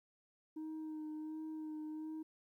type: tone with vibrato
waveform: sine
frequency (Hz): 311.1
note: D#4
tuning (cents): 0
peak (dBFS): -39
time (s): 0.56-2.23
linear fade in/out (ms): 10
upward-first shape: sine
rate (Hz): 1.4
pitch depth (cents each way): 20
effects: tanh soft clip ceiling -41 dBFS + 13-bit